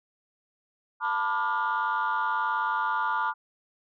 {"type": "chord", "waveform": "sine", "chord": "B half-diminished seventh", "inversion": "third", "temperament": "just", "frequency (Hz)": [889, 987.8, 1185.3, 1422.4], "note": ["A5", "B5", "D6", "F6"], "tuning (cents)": [18, 0, 16, 31], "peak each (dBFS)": -29, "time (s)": [1, 3.34], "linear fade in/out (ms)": 50, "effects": ["tanh soft clip ceiling -19 dBFS"]}